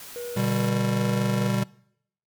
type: noise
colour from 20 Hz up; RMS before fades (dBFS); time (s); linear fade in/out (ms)
white; -42; 0-0.69; 2
type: tone with tremolo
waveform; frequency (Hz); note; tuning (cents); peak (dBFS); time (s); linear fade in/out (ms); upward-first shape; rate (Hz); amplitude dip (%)
triangle; 481.5; B4; -44; -30; 0.16-1.48; 0; square; 2.4; 30
type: chord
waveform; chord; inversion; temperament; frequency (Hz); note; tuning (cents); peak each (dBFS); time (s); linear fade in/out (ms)
square; G major; first; just; 122.5 / 147 / 196; B2 / D3 / G3; -14 / +2 / 0; -27 / -32 / -26; 0.36-1.64; 10
effects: noise-tail reverb RT60 0.7 s tail -23 dB re dry

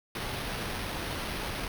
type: noise with sample-and-hold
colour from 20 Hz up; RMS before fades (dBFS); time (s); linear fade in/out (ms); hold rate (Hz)
pink; -35; 0.15-1.68; 2; 7350
effects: none

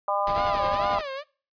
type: harmonic tone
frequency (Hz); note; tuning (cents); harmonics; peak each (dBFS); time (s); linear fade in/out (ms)
201.1; G3; +44; 3 / 4 / 5 / 6; -28 / -28 / -28 / -29; 0.08-0.99; 2
type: noise with tremolo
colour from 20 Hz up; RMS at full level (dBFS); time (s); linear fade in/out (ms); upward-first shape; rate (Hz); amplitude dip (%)
pink; -33; 0.27-1.01; 0; sine; 11; 50
type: tone with vibrato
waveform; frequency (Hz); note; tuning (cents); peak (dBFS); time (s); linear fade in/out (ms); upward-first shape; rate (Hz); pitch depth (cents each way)
sawtooth; 622.3; D#5; 0; -27; 0.33-1.24; 50; sine; 2.2; 270
effects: noise-tail reverb RT60 0.4 s tail -24 dB re dry + resampled to 11025 Hz

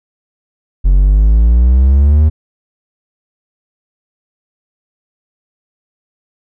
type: exponential sweep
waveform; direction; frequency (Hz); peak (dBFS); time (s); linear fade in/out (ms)
triangle; up; 44.67 to 78.7; -3; 0.84-2.3; 20
effects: none

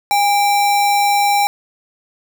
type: tone with sample-and-hold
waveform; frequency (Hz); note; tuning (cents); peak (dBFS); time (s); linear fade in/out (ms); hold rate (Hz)
sine; 815; G#5; -33; -11; 0.11-1.47; 0; 3150
effects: none

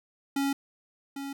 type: tone with echo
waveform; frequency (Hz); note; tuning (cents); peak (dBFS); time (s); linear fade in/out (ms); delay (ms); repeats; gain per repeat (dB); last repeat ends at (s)
square; 277.2; C#4; 0; -26; 0.36-0.53; 5; 800; 1; -9; 1.33
effects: none

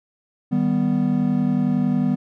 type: chord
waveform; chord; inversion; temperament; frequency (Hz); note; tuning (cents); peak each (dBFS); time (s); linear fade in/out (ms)
triangle; Eb augmented; none; equal; 155.56 / 196 / 246.9; Eb3 / G3 / B3; 0 / 0 / 0; -22 / -20 / -18; 0.51-2.16; 20
effects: none

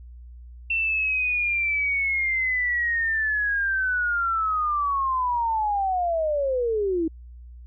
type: linear sweep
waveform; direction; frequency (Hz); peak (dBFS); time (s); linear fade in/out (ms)
sine; down; 2700 to 313.8; -21; 0.7-7.08; 5
effects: added 60 Hz sine -40 dBFS peak until 7.66 s

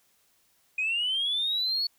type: linear sweep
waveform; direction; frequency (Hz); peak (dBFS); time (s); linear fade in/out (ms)
sine; up; 2469 to 4435; -24; 0.78-1.87; 5
effects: tanh soft clip ceiling -21 dBFS + white hiss -67 dBFS RMS until 1.98 s

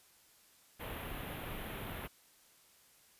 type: band-stop noise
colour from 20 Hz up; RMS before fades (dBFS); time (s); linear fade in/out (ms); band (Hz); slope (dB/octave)
pink; -43; 0.79-2.08; 20; 3500 to 11000; 48
effects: white hiss -65 dBFS RMS until 3.19 s + resampled to 32000 Hz

